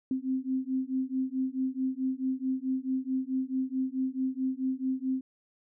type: beating tone pair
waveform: sine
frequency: 259.1 / 263.7 Hz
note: C4 / C4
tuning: -17 / +14 cents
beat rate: 4.6 Hz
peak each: -31 / -31 dBFS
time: 0.11-5.21 s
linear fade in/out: 2 ms
effects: none